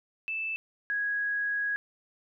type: tone pair in turn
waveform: sine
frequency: 2637 / 1658.1 Hz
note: E7 / G#6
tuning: 0 / -3 cents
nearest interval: minor sixth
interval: 803 cents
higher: first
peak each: -30 / -27 dBFS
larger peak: second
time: 0.28-0.56 / 0.9-1.76 s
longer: second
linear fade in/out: 0 ms
effects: none